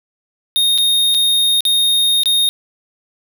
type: tone with dropouts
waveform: square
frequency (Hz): 3700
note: A#7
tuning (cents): -14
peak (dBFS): -12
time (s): 0.56-2.49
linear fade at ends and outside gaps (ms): 0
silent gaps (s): 0.778-0.784 / 1.143-1.147 / 1.606-1.652 / 2.234-2.258
effects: none